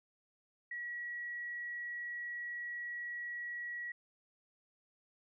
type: tone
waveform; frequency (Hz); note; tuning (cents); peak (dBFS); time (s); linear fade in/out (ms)
sine; 1922; B6; -48; -39; 0.71-3.92; 5
effects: none